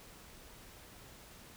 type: silence
effects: pink hiss -55 dBFS RMS until 1.56 s